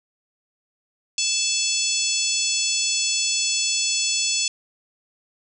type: harmonic tone with a mistuned harmonic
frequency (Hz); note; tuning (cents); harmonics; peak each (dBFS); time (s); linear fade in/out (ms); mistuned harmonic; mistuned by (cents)
878; A5; -4; 3 / 4 / 5 / 6 / 7 / 8 / 9; -28 / -28 / -28 / -28 / -28 / -28 / -28; 1.18-4.48; 2; 4; -54
effects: none